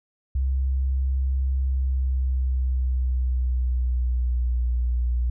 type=tone with pitch glide; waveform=sine; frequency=66 to 60.52 Hz; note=C2 to B1; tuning=+16 to -34 cents; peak=-20 dBFS; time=0.35-5.3 s; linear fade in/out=5 ms; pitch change=-150 cents; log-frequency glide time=1.57-4.65 s; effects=none